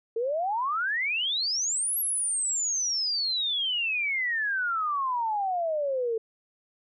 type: exponential two-way sweep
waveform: sine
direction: up then down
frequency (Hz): 440 to 11590 to 440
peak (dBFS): -25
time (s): 0.16-6.18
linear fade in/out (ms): 5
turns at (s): 1.98
effects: none

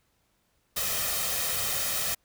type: noise with comb filter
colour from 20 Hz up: white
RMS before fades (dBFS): -29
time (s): 0.76-2.15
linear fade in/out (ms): 10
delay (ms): 1.6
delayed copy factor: +0.6
effects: pink hiss -71 dBFS RMS until 2.24 s

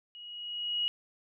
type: tone with level ramp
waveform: sine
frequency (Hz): 2900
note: F#7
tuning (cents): -35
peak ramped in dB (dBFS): -45 to -26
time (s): 0.15-0.88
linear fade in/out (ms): 0
effects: none

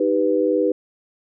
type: chord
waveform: sine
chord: Eb augmented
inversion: none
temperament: equal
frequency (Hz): 311.1 / 392 / 493.9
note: Eb4 / G4 / B4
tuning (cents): 0 / 0 / 0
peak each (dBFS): -21 / -21 / -19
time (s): 0-0.72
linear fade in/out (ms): 5
effects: none

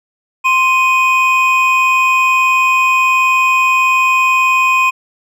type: tone pair together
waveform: triangle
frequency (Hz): 1046.5 / 2495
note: C6 / D#7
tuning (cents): 0 / +4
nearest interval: octave + minor third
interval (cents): 1504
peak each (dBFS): -10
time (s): 0.44-4.91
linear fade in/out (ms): 20
effects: none

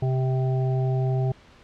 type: harmonic tone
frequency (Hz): 130.3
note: C3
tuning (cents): -7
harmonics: 1 / 3 / 5 / 6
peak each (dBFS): -21 / -31 / -35 / -37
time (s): 0.02-1.32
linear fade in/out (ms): 5
effects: pink hiss -52 dBFS RMS until 1.63 s + low-pass 4000 Hz 12 dB/octave

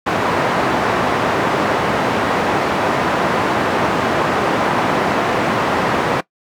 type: band-pass noise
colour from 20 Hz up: white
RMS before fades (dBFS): -17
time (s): 0.06-6.21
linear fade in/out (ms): 10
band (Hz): 130 to 1100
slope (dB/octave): 12
effects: noise-tail reverb RT60 0.1 s tail -19 dB re dry

